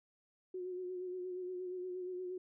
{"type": "tone with vibrato", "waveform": "sine", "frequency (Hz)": 364.6, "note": "F#4", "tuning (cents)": -25, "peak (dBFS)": -39, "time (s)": [0.54, 2.38], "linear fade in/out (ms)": 5, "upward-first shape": "sine", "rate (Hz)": 8.5, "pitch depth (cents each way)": 33, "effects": []}